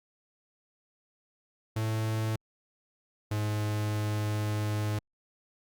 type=tone pair in turn; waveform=45% pulse; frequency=110 / 105.61 Hz; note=A2 / G#2; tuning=0 / +29 cents; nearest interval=minor second; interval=71 cents; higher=first; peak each=-28 dBFS; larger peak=neither; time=1.76-2.36 / 3.31-4.99 s; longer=second; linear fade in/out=5 ms; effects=Opus 48 kbps